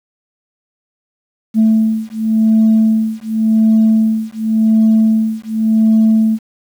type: beating tone pair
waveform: sine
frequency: 220 / 220.9 Hz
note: A3 / A3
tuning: 0 / +7 cents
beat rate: 0.9 Hz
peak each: -11 dBFS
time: 1.54-6.39 s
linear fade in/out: 50 ms
effects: tanh soft clip ceiling -4 dBFS + 7-bit